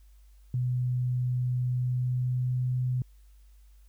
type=tone with pitch glide; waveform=sine; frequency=125 to 126.31 Hz; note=B2 to B2; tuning=+21 to +39 cents; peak=-25 dBFS; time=0.54-3.02 s; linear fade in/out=2 ms; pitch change=+18 cents; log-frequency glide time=1.71-2.74 s; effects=added 50 Hz sine -52 dBFS peak until 3.88 s + white hiss -70 dBFS RMS until 3.88 s